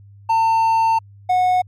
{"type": "tone pair in turn", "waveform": "triangle", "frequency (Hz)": [900, 731.5], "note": ["A5", "F#5"], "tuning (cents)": [39, -20], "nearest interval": "major third", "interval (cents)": 359, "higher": "first", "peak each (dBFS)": -11, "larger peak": "neither", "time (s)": [[0.29, 0.99], [1.29, 1.62]], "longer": "first", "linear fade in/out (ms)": 10, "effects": ["added 100 Hz sine -41 dBFS peak until 1.67 s", "MP3 96 kbps"]}